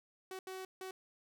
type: tone bursts at uneven times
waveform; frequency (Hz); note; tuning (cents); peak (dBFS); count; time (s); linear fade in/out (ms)
sawtooth; 376.4; F#4; +30; -39; 3; 0.31-0.39 / 0.47-0.65 / 0.81-0.91; 2
effects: none